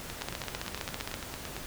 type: two click trains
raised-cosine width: 0.2 ms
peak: -16 / -20 dBFS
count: 15 / 14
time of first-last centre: 0.22-1.141 / 0.1-1.566 s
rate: 15.2 / 8.87 Hz
effects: pink hiss -42 dBFS RMS until 1.66 s